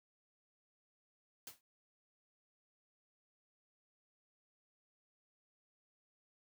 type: noise with exponential decay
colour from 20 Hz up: white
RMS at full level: -45 dBFS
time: 1.47-1.61 s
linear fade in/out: 2 ms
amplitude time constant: 30 ms
effects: none